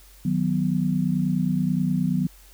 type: chord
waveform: sine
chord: B major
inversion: first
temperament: equal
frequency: 155.56 / 185 / 246.9 Hz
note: D#3 / F#3 / B3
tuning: 0 / 0 / 0 cents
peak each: -25 / -23 / -26 dBFS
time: 0.25-2.27 s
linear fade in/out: 5 ms
effects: added 47 Hz sine -49 dBFS peak until 2.53 s + white hiss -53 dBFS RMS until 2.53 s